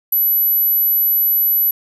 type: tone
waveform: sine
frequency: 11920 Hz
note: F#9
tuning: 12 cents sharp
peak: -12 dBFS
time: 0.12-1.71 s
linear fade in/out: 5 ms
effects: none